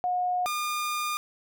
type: tone pair in turn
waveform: sine / sawtooth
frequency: 723 / 1211 Hz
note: F#5 / D#6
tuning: -40 / -47 cents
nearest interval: major sixth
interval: 893 cents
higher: second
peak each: -24 dBFS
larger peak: neither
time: 0.04-0.46 / 0.46-1.17 s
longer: second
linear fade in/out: 0 ms
effects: none